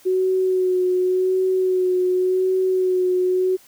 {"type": "tone with vibrato", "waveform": "sine", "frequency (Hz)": 370, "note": "F#4", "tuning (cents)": 0, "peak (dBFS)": -16, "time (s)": [0.05, 3.57], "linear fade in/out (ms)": 20, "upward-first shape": "sine", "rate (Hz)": 0.89, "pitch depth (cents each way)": 23, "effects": ["white hiss -51 dBFS RMS until 3.67 s"]}